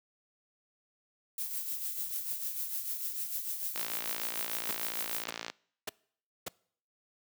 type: noise with tremolo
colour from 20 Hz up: violet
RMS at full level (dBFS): -34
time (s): 1.38-5.24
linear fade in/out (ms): 2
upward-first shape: triangle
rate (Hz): 6.7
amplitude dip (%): 60
type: click train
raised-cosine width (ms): 0.2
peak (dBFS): -19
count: 100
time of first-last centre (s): 3.76-5.5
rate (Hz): 56.9
type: noise bursts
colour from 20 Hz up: pink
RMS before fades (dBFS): -35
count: 4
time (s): 4.69-6.484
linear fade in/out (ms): 5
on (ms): 21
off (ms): 570
effects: noise-tail reverb RT60 0.6 s tail -24 dB re dry + high-pass 200 Hz 12 dB/octave